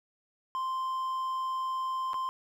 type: tone with dropouts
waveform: triangle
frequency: 1044 Hz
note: C6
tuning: 4 cents flat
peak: -28 dBFS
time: 0.55-2.29 s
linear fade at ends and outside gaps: 0 ms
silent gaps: 2.133-2.142 s
effects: none